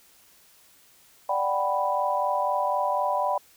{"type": "chord", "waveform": "sine", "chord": "G major seventh", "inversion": "second", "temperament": "equal", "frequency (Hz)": [587.3, 740, 784, 987.8], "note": ["D5", "F#5", "G5", "B5"], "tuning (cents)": [0, 0, 0, 0], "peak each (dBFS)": [-28, -30, -29, -26], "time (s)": [1.29, 3.38], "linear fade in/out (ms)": 5, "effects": ["white hiss -57 dBFS RMS until 3.56 s"]}